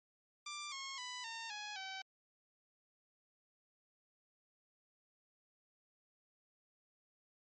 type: tone with pitch steps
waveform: 10% pulse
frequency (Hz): 1182 / 1083.9 / 993.9 / 911.4 / 835.8 / 766.4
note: D6 / C#6 / B5 / A#5 / G#5 / G5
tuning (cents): +11 / -39 / +11 / -39 / +11 / -39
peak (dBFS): -35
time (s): 0.46-2.02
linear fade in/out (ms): 5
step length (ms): 260
effects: MP3 32 kbps